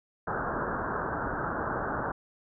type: low-pass noise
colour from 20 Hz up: white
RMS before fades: -32 dBFS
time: 0.27-2.12 s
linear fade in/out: 5 ms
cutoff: 1600 Hz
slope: 96 dB/octave
effects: none